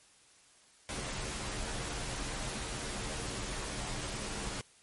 pink noise with comb filter, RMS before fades -38 dBFS, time 0.89-4.61 s, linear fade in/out 0 ms, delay 12 ms, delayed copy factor -0.65, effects white hiss -62 dBFS RMS until 4.82 s + MP3 48 kbps

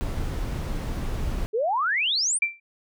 brown noise, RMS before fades -28 dBFS, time 0.01-1.46 s, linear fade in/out 0 ms
sine exponential sweep, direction up, 409.8 to 9700 Hz, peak -21 dBFS, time 1.53-2.39 s, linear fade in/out 20 ms
sine tone with exponential decay, 2349 Hz, D7, in tune, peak -16 dBFS, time 2.42-2.6 s, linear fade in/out 5 ms, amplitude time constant 37 ms
effects none

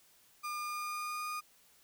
35% pulse tone with pitch glide, 1206 to 1225.7 Hz, D6 to D#6, +46 to -26 cents, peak -35 dBFS, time 0.43-1.41 s, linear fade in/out 20 ms, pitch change +28 cents, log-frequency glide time 0.57-1.27 s, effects white hiss -65 dBFS RMS until 1.83 s

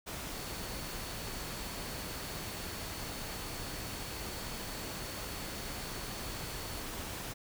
sine tone in noise, 4435 Hz, C#8, in tune, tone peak -51 dBFS, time 0.33-6.84 s, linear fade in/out 20 ms, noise pink, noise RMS -41 dBFS, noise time 0.06-7.34 s, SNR -13 dB, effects none

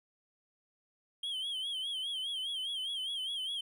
triangle tone with vibrato, 3185 Hz, G7, 27 cents sharp, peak -33 dBFS, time 1.23-3.61 s, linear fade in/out 5 ms, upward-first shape sine, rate 4.9 Hz, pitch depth 95 cents each way, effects none

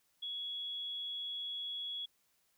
sine tone, 3355 Hz, G#7, 17 cents sharp, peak -38 dBFS, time 0.22-2.06 s, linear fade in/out 10 ms, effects white hiss -75 dBFS RMS until 2.57 s

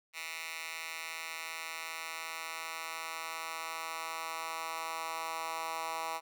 10% pulse tone with high-pass filter sweep, 162.7 Hz, E3, 22 cents flat, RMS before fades -40 dBFS, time 0.13-6.21 s, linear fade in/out 50 ms, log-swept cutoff 2000 to 960 Hz, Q 1.8, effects none

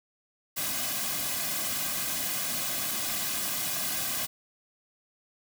white noise with comb filter, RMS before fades -31 dBFS, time 0.56-4.27 s, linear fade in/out 20 ms, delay 2.2 ms, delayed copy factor -0.75, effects none

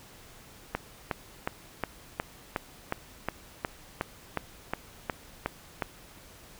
click train, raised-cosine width 0.5 ms, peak -13 dBFS, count 15, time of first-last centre 0.75-5.822 s, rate 2.76 Hz, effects pink hiss -52 dBFS RMS until 6.59 s

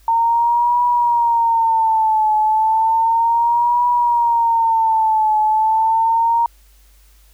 sine tone with vibrato, 912 Hz, A#5, 38 cents flat, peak -12 dBFS, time 0.08-6.46 s, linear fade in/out 2 ms, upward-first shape triangle, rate 0.33 Hz, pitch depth 110 cents each way, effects added 50 Hz sine -47 dBFS peak until 7.33 s + white hiss -55 dBFS RMS until 7.33 s

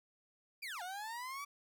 30% pulse linear two-way sweep, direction down then up, 2459 to 698.5 to 1161 Hz, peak -39 dBFS, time 0.62-1.45 s, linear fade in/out 10 ms, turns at 0.82 s, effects none

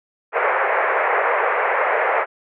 pink band-pass noise, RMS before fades -19 dBFS, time 0.32-2.26 s, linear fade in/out 50 ms, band 450 to 2200 Hz, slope 48 dB/octave, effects none

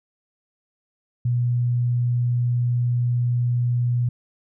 sine tone, 121.6 Hz, B2, 26 cents flat, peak -18 dBFS, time 1.25-4.09 s, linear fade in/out 5 ms, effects none

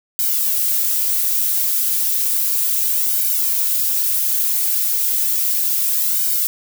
violet noise with flanger, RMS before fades -18 dBFS, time 0.19-6.47 s, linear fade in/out 0 ms, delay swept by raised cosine 1.3 to 6.3 ms, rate 0.33 Hz, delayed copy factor +0.85, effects none

